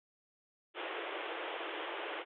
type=band-pass noise; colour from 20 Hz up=pink; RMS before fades=-41 dBFS; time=0.74-2.25 s; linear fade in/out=50 ms; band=320 to 3400 Hz; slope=96 dB/octave; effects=none